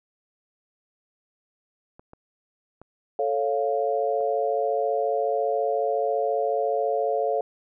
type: clicks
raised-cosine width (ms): 1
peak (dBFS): -32 / -31 / -30 / -37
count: 4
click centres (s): 1.995 / 2.134 / 2.816 / 4.207
type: chord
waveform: sine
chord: A augmented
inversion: none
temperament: equal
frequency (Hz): 440 / 554.4 / 698.5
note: A4 / C#5 / E#5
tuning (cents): 0 / 0 / 0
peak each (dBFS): -26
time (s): 3.19-7.41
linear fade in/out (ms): 2
effects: none